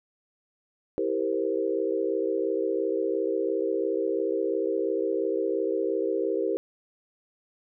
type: chord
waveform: sine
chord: C dominant seventh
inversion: first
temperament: equal with one note detuned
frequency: 326.2 / 392 / 466.2 / 523.3 Hz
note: E4 / G4 / Bb4 / C5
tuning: -18 / 0 / 0 / 0 cents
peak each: -31 / -28 / -29 / -32 dBFS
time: 0.98-6.57 s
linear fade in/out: 0 ms
effects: none